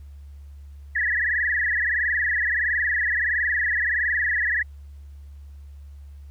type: tone with frequency modulation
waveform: sine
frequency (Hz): 1826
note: A#6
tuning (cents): -36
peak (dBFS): -20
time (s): 0.95-4.63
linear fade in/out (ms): 10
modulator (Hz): 21.5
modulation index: 7.3
effects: added 71 Hz sine -39 dBFS peak until 6.3 s + pink hiss -65 dBFS RMS until 6.3 s